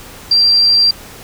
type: tone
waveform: sine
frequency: 4722 Hz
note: D8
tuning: 9 cents sharp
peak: -7 dBFS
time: 0.31-0.91 s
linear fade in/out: 5 ms
effects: pink hiss -35 dBFS RMS until 1.23 s